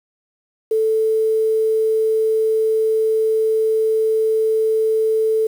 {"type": "tone with quantisation", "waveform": "sine", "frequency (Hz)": 440, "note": "A4", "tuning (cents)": 0, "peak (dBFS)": -14, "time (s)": [0.71, 5.47], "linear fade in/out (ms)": 5, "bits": 7, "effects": []}